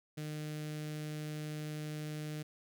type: tone with notch filter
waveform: sawtooth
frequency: 152.1 Hz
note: D#3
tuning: 39 cents flat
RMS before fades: -41 dBFS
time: 0.17-2.43 s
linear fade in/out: 10 ms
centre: 970 Hz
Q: 1
effects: none